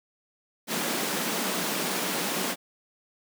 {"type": "high-pass noise", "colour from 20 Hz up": "pink", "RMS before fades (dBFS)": -29, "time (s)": [0.67, 2.56], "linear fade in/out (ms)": 50, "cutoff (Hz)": 170, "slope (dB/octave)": 48, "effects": []}